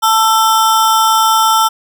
square ring-modulated tone, 1108.7 Hz, C#6, in tune, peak -6 dBFS, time 0.02-1.69 s, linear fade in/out 20 ms, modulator 223 Hz, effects none

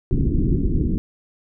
pink low-pass noise, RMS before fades -19 dBFS, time 0.11-0.98 s, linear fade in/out 0 ms, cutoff 360 Hz, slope 48 dB/octave, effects none

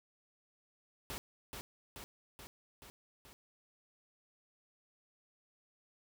pink noise with echo, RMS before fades -43 dBFS, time 1.1-1.18 s, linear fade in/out 0 ms, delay 430 ms, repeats 5, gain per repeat -3 dB, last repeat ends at 3.33 s, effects none

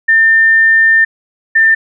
sine tone pair in turn, 1800 / 1792.5 Hz, A6 / A6, +39 / +32 cents, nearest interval unison, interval 7 cents, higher first, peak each -5 dBFS, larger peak neither, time 0.08-1.05 / 1.55-1.75 s, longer first, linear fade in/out 10 ms, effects none

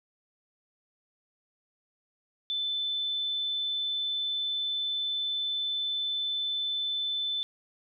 sine tone, 3520 Hz, A7, in tune, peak -28 dBFS, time 2.5-7.43 s, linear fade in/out 0 ms, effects none

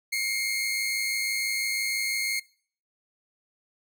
sawtooth tone pair together, 2134 / 2240 Hz, C7 / C#7, +34 / +18 cents, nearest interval minor second, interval 84 cents, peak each -23 / -30 dBFS, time 0.12-2.4 s, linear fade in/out 10 ms, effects noise-tail reverb RT60 0.5 s tail -22 dB re dry

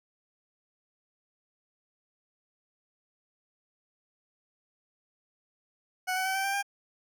20% pulse tone with pitch steps, 740 / 751.6 / 763.4 / 775.4 / 787.6 / 800 Hz, F#5 / F#5 / G5 / G5 / G5 / G5, 0 / +27 / -46 / -19 / +8 / +35 cents, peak -23 dBFS, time 6.07-6.628 s, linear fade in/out 20 ms, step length 93 ms, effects none

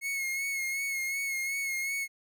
45% pulse tone with vibrato, 2178 Hz, C#7, 31 cents flat, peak -30 dBFS, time 0.01-2.08 s, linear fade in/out 50 ms, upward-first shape sine, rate 2.7 Hz, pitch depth 36 cents each way, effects none

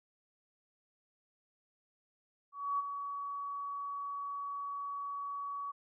sine tone with ADSR envelope, 1131 Hz, C#6, 34 cents sharp, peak -29 dBFS, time 2.52-5.72 s, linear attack 270 ms, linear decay 23 ms, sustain -8 dB, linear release 16 ms, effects none

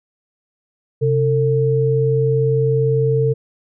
sine tone pair together, 132.29 / 450 Hz, C3 / A4, +19 / +39 cents, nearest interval octave + major sixth, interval 2120 cents, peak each -16 dBFS, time 1.01-3.34 s, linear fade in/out 20 ms, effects none

